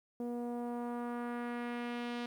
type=tone with low-pass filter sweep; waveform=sawtooth; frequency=240.1 Hz; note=B3; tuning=49 cents flat; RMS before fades=-39 dBFS; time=0.2-2.26 s; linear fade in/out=2 ms; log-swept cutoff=520 to 3800 Hz; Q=1.4; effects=11-bit